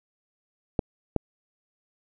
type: clicks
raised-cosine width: 2 ms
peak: -9 dBFS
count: 2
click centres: 0.792 / 1.163 s
effects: none